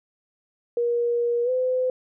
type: tone with pitch glide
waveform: sine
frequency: 475.4 to 509.5 Hz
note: A#4 to C5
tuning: +34 to -46 cents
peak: -20 dBFS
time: 0.77-1.9 s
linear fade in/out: 2 ms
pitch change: +120 cents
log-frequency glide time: 1.44-1.5 s
effects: none